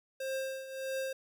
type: tone with tremolo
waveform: square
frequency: 531 Hz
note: C5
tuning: 25 cents sharp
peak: -33 dBFS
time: 0.2-1.13 s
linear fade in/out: 5 ms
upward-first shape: triangle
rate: 1.6 Hz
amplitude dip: 75%
effects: 12-bit